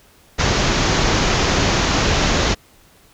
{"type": "low-pass noise", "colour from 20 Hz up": "pink", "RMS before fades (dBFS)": -17, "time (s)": [0.38, 2.55], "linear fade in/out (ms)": 20, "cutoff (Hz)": 6900, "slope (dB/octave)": 96, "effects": ["pink hiss -51 dBFS RMS until 3.13 s"]}